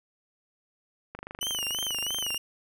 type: click train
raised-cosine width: 0.5 ms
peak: -23 dBFS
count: 31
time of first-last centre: 1.15-2.345 s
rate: 25.1 Hz
type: tone with vibrato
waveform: sawtooth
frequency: 2960 Hz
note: F#7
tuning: in tune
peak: -26 dBFS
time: 1.41-2.38 s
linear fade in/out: 5 ms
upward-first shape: sine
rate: 3 Hz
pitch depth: 110 cents each way
effects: none